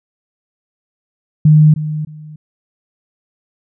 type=tone with echo; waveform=sine; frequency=153.1 Hz; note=D#3; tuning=28 cents flat; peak=-4 dBFS; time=1.45-1.74 s; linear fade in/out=5 ms; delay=310 ms; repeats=2; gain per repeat=-13 dB; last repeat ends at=2.36 s; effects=none